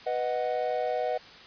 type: chord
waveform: triangle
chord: B major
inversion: none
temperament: equal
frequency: 493.9 / 622.3 / 740 Hz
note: B4 / D#5 / F#5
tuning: 0 / 0 / 0 cents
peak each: -29 dBFS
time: 0.06-1.18 s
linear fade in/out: 10 ms
effects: white hiss -48 dBFS RMS until 1.46 s + resampled to 11025 Hz